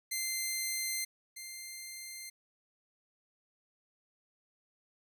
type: tone pair in turn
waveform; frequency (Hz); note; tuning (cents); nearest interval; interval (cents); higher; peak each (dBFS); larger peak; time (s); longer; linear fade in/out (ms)
10% pulse; 2081 / 2093; C7 / C7; -10 / 0; unison; 10; second; -24 / -34; first; 0.11-1.05 / 1.36-2.3; neither; 10
effects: none